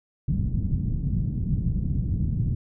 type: low-pass noise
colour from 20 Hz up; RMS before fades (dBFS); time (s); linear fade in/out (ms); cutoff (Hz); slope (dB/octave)
white; -25; 0.28-2.55; 5; 170; 24
effects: none